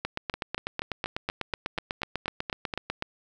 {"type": "two click trains", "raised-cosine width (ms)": 0.3, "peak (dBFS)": [-13, -15], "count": [25, 11], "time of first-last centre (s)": [[0.05, 3.024], [0.34, 2.738]], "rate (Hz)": [8.07, 4.17], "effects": []}